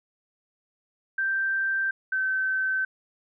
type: tone pair in turn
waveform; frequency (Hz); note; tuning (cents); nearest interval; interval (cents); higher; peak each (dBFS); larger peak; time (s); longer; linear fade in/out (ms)
sine; 1568 / 1537.5; G6 / G6; 0 / -34; unison; 34; first; -23; neither; 1.18-1.91 / 2.12-2.85; neither; 5
effects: none